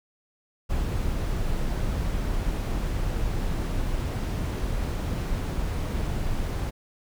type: noise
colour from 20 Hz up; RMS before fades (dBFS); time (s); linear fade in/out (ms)
brown; -27; 0.69-6.71; 20
effects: none